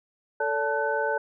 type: tone cluster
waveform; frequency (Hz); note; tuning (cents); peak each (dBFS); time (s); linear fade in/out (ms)
sine; 443.4 / 573 / 879 / 1507; A4 / D5 / A5 / F#6; +13 / -43 / -2 / +31; -29; 0.4-1.18; 5
effects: none